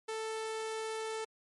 sawtooth tone, 441.4 Hz, A4, 5 cents sharp, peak -32 dBFS, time 0.08-1.25 s, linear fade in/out 10 ms, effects MP3 48 kbps

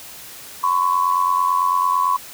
sine tone pair together, 1016 / 1105 Hz, B5 / C#6, +49 / -6 cents, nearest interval minor second, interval 145 cents, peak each -18 dBFS, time 0.63-2.17 s, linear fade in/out 10 ms, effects white hiss -38 dBFS RMS until 2.33 s

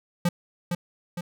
square tone with echo, 174.61 Hz, F3, in tune, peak -20 dBFS, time 0.25-0.29 s, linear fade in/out 5 ms, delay 460 ms, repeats 2, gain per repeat -5 dB, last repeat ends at 1.21 s, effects none

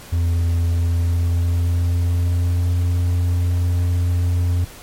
triangle tone with pitch glide, 85 to 87.9 Hz, F2 to F2, -46 to +12 cents, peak -13 dBFS, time 0.12-4.65 s, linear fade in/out 10 ms, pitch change +58 cents, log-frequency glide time 0.69-2.77 s, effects pink hiss -40 dBFS RMS until 4.82 s + MP3 64 kbps

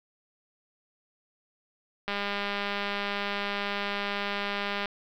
click train, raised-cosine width 0.3 ms, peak -15 dBFS, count 562, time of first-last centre 2.08-4.857 s, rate 202 Hz, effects low-pass 5000 Hz 12 dB/octave + 9-bit

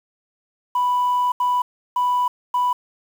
sine tone bursts at uneven times, 987.8 Hz, B5, in tune, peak -15 dBFS, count 4, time 0.75-1.32 / 1.4-1.62 / 1.96-2.28 / 2.54-2.73 s, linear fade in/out 5 ms, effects tanh soft clip ceiling -13 dBFS + 7-bit

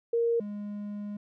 sine / triangle tone pair in turn, 466.2 / 206.2 Hz, A#4 / G#3, 0 / -12 cents, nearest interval octave + major second, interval 1412 cents, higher first, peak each -23 / -32 dBFS, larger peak first, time 0.13-0.4 / 0.4-1.17 s, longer second, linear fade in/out 5 ms, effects none

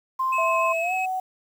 sine tone, 1046.5 Hz, C6, in tune, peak -21 dBFS, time 0.19-0.73 s, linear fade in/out 10 ms
triangle tone with vibrato, 2568 Hz, E7, 46 cents flat, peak -25 dBFS, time 0.32-1.06 s, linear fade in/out 10 ms, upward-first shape triangle, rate 6.9 Hz, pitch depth 11 cents each way
sine tone with pitch glide, 659.3 to 748.6 Hz, E5 to F#5, 0 to +20 cents, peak -24 dBFS, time 0.38-1.2 s, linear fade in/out 5 ms, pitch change +220 cents, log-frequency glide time 0.8-0.93 s
effects 8-bit

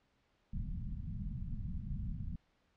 pink low-pass noise, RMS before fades -40 dBFS, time 0.53-2.36 s, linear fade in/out 5 ms, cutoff 210 Hz, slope 48 dB/octave, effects pink hiss -75 dBFS RMS until 2.76 s + low-pass 4000 Hz 12 dB/octave

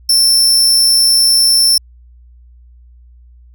sawtooth tone, 5370 Hz, E8, 31 cents sharp, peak -5 dBFS, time 0.09-1.78 s, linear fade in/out 5 ms, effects added 60 Hz sine -39 dBFS peak until 3.54 s

